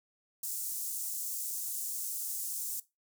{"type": "high-pass noise", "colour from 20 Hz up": "pink", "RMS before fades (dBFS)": -37, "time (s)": [0.43, 2.8], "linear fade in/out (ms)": 5, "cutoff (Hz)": 7200, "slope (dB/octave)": 24, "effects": ["noise-tail reverb RT60 0.2 s tail -17 dB re dry"]}